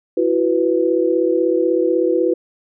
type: chord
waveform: sine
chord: E suspended second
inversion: none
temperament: equal with one note detuned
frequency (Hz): 333.8 / 370 / 493.9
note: E4 / F#4 / B4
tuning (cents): +22 / 0 / 0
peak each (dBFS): -18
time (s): 0.17-2.34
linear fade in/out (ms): 5
effects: none